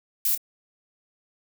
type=noise with echo; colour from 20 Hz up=violet; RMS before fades=-23 dBFS; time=0.25-0.35 s; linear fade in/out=2 ms; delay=27 ms; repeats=1; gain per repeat=-11 dB; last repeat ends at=0.377 s; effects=none